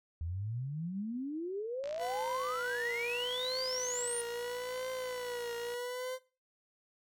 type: exponential sweep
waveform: sine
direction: up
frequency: 78.6 to 9550 Hz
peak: -35 dBFS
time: 0.21-4.21 s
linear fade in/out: 0 ms
type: click train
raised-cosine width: 0.2 ms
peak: -31 dBFS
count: 224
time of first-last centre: 1.84-5.739 s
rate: 57.2 Hz
type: tone with vibrato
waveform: 40% pulse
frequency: 493.8 Hz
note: B4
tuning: in tune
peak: -36 dBFS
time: 1.98-6.19 s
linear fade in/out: 50 ms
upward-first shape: triangle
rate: 0.77 Hz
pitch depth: 86 cents each way
effects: noise-tail reverb RT60 0.3 s tail -17 dB re dry